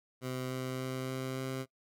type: tone with pitch steps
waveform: 15% pulse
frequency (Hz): 128.6 / 129.34 / 130.09 / 130.85 / 131.61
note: C3 / C3 / C3 / C3 / C3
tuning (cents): -30 / -20 / -10 / 0 / +11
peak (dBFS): -29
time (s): 0.21-1.66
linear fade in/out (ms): 50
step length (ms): 290
effects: noise-tail reverb RT60 0.1 s tail -20 dB re dry